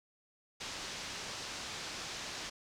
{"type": "low-pass noise", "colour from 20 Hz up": "white", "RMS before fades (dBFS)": -43, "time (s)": [0.6, 2.5], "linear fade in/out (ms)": 10, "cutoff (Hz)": 6200, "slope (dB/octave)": 24, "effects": []}